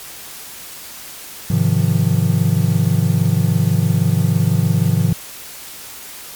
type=chord; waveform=triangle; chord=F minor seventh; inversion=first; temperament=just; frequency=104.77 / 130.96 / 157.15 / 174.61 Hz; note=Ab2 / C3 / Eb3 / F3; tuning=+16 / +2 / +18 / 0 cents; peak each=-16 dBFS; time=1.5-5.13 s; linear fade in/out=5 ms; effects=white hiss -34 dBFS RMS until 6.35 s + MP3 96 kbps